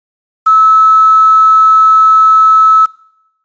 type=tone with quantisation; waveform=sine; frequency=1300 Hz; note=E6; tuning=24 cents flat; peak=-3 dBFS; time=0.46-2.86 s; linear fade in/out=10 ms; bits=5; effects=noise-tail reverb RT60 0.8 s tail -22 dB re dry + resampled to 16000 Hz